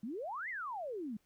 sine exponential two-way sweep, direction up then down, 199.2 to 2141 to 199.2 Hz, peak -38 dBFS, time 0.03-1.17 s, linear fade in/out 5 ms, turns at 0.49 s, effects pink hiss -75 dBFS RMS until 1.25 s

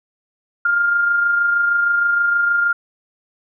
sine tone with amplitude modulation, 1404 Hz, F6, 9 cents sharp, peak -12 dBFS, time 0.65-2.73 s, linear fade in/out 5 ms, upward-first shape sine, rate 26.4 Hz, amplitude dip 35%, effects none

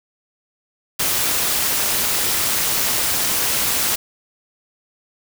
white noise with amplitude modulation, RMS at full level -17 dBFS, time 0.99-3.96 s, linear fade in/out 10 ms, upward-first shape sine, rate 221 Hz, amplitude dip 55%, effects none

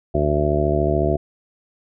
harmonic tone, 73.9 Hz, D2, 11 cents sharp, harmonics 1 / 2 / 3 / 4 / 5 / 6 / 7 / 8 / 9, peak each -23 / -24 / -29 / -27 / -22 / -30 / -31 / -29 / -22 dBFS, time 0.14-1.17 s, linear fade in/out 10 ms, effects none

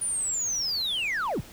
sine linear sweep, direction down, 9640 to 46.26 Hz, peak -23 dBFS, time 0.01-1.41 s, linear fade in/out 10 ms, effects tanh soft clip ceiling -25 dBFS + pink hiss -48 dBFS RMS until 1.52 s

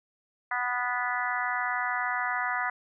harmonic tone with a mistuned harmonic, 247 Hz, B3, in tune, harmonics 3 / 4 / 5 / 6 / 7 / 8, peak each -34 / -34 / -34 / -34 / -34 / -34 dBFS, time 0.51-2.7 s, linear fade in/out 5 ms, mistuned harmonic 6, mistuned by -16 cents, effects none

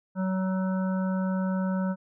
harmonic tone, 188 Hz, F#3, 28 cents sharp, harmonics 1 / 3 / 5 / 7 / 8, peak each -25 / -35 / -39 / -42 / -43 dBFS, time 0.15-1.96 s, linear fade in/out 50 ms, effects none

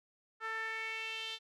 sawtooth tone with band-pass filter sweep, 445.1 Hz, A4, 20 cents sharp, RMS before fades -40 dBFS, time 0.4-1.39 s, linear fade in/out 50 ms, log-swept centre 1500 to 3500 Hz, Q 4.3, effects none

